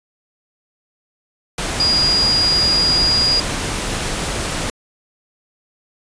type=tone in noise; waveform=sine; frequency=4864 Hz; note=D#8; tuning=40 cents flat; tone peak=-13 dBFS; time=1.8-3.4 s; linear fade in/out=2 ms; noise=pink; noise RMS=-22 dBFS; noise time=1.58-4.7 s; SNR=+6 dB; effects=resampled to 22050 Hz